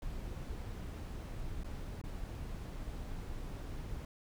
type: noise with dropouts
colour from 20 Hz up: brown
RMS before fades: -42 dBFS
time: 0.02-4.05 s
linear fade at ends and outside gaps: 2 ms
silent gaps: 1.635-1.644 / 2.015-2.038 s
effects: none